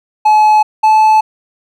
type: tone pair in turn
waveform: triangle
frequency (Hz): 855 / 867.9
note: A5 / A5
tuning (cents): -50 / -24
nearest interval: unison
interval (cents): 26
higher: second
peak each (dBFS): -3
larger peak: neither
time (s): 0.25-0.63 / 0.83-1.21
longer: neither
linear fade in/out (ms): 10
effects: none